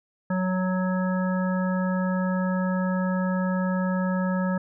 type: harmonic tone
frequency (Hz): 185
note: F#3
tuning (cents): 0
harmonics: 1 / 3 / 5 / 7 / 9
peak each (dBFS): -23 / -31 / -35 / -36 / -36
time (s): 0.3-4.58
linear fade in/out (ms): 5
effects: none